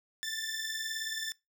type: beating tone pair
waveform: 15% pulse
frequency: 1760 / 1779 Hz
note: A6 / A6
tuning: 0 / +19 cents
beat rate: 19 Hz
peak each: -31 dBFS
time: 0.23-1.32 s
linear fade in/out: 0 ms
effects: noise-tail reverb RT60 0.2 s tail -22 dB re dry